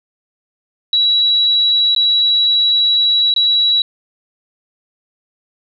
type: tone with dropouts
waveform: sine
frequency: 3904 Hz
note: B7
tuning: 21 cents flat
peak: -10 dBFS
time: 0.93-3.82 s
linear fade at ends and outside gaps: 2 ms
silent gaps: 1.949-1.962 / 3.34-3.362 s
effects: none